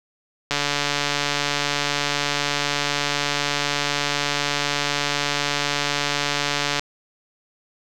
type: click train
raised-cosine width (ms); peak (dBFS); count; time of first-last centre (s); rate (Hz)
0.2; -4; 906; 0.51-6.795; 144
effects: none